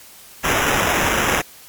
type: noise with sample-and-hold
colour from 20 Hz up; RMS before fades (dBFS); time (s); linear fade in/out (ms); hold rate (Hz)
blue; -18; 0.43-1.42; 20; 4410
effects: white hiss -43 dBFS RMS until 1.68 s + MP3 96 kbps